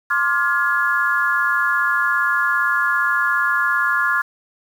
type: chord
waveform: sine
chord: D half-diminished seventh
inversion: third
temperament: just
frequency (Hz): 1057.2 / 1174.7 / 1409.6 / 1691.5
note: C6 / D6 / F6 / Ab6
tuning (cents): +18 / 0 / +16 / +31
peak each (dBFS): -23 / -25 / -19 / -20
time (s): 0.1-4.22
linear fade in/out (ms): 10
effects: 7-bit